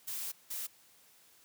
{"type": "noise bursts at uneven times", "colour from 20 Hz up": "blue", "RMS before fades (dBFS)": -39, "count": 2, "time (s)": [[0.07, 0.32], [0.5, 0.67]], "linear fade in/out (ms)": 10, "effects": ["white hiss -63 dBFS RMS until 1.44 s", "high-pass 80 Hz 12 dB/octave"]}